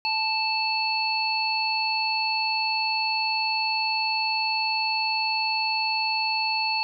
harmonic tone, 880 Hz, A5, in tune, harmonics 1 / 3 / 5, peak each -27 / -27 / -27 dBFS, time 0.05-6.83 s, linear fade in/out 0 ms, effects none

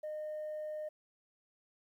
sine tone, 612 Hz, D#5, 29 cents flat, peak -36 dBFS, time 0.03-0.89 s, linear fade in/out 10 ms, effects tanh soft clip ceiling -36 dBFS + 12-bit

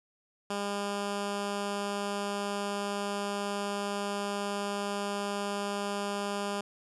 10% pulse tone, 202.1 Hz, G#3, 47 cents flat, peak -23 dBFS, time 0.5-6.61 s, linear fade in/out 5 ms, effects resampled to 24000 Hz

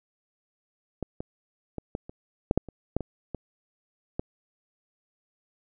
clicks, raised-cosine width 2 ms, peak -17 / -20 / -20 / -17 / -27 / -7 / -7 / -27 / -11 / -19 / -19 / -15 dBFS, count 12, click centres 1.027 / 1.205 / 1.783 / 1.951 / 2.095 / 2.511 / 2.576 / 2.687 / 2.966 / 3.007 / 3.347 / 4.195 s, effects none

